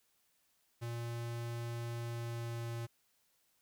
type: tone with pitch glide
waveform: square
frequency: 117.7 to 116.82 Hz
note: A#2 to A#2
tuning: +17 to +4 cents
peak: -39 dBFS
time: 0.81-2.87 s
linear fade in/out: 20 ms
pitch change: -13 cents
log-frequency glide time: 1.98-2.67 s
effects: white hiss -75 dBFS RMS until 3.61 s